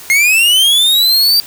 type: linear sweep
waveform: 45% pulse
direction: up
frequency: 2115 to 4699 Hz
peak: -7 dBFS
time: 0.1-1.4 s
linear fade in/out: 0 ms
effects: white hiss -33 dBFS RMS until 1.46 s